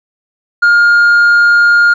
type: tone with tanh clipping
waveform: triangle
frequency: 1415 Hz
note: F6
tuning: 22 cents sharp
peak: -5 dBFS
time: 0.62-1.94 s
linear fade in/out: 10 ms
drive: 7 dB
effects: none